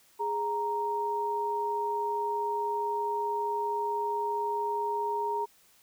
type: tone pair together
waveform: sine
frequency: 415.3 / 932.3 Hz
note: G#4 / A#5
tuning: 0 / 0 cents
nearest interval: octave + major second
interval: 1400 cents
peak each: -33 / -29 dBFS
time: 0.19-5.46 s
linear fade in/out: 20 ms
effects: white hiss -62 dBFS RMS until 5.82 s